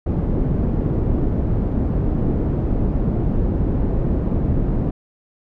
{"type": "low-pass noise", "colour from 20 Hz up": "pink", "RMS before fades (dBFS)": -19, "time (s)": [0.06, 4.91], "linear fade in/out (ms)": 5, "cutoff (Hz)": 340, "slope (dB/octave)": 12, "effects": []}